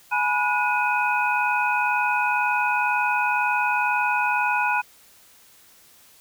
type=tone cluster; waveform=sine; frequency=839 / 981 / 1455 / 2507 Hz; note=G#5 / B5 / F#6 / D#7; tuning=+17 / -12 / -29 / +12 cents; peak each=-25 dBFS; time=0.11-4.82 s; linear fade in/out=20 ms; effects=white hiss -53 dBFS RMS until 6.2 s